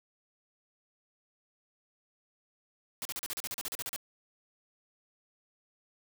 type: noise bursts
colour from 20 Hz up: white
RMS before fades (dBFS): -37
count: 14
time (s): 3.02-3.962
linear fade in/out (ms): 0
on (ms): 32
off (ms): 38
effects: none